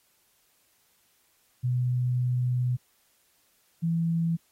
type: tone pair in turn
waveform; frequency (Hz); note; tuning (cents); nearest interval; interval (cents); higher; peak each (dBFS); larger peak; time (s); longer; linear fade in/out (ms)
sine; 124.6 / 166.32; B2 / E3; +16 / +16; perfect fourth; 500; second; -23; neither; 1.63-2.77 / 3.82-4.37; first; 20
effects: white hiss -67 dBFS RMS until 4.51 s + AAC 48 kbps